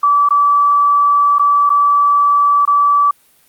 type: tone with dropouts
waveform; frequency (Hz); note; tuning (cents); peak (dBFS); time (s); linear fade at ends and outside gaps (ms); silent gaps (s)
sine; 1154; D6; -31; -8; 0.03-3.11; 5; 0.289-0.306 / 1.385-1.394 / 1.694-1.701 / 2.653-2.675
effects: white hiss -52 dBFS RMS until 3.48 s + Opus 48 kbps